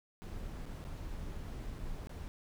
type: noise with dropouts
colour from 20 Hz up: brown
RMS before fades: -42 dBFS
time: 0.22-2.28 s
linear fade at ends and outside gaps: 0 ms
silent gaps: 0.655-0.662 / 0.841-0.85 / 1.785-1.789 / 2.071-2.094 s
effects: none